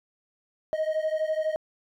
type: beating tone pair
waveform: triangle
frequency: 622.3 / 634.3 Hz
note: D#5 / D#5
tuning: 0 / +33 cents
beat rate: 12 Hz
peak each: -24 / -26 dBFS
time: 0.73-1.56 s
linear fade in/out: 0 ms
effects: tanh soft clip ceiling -18 dBFS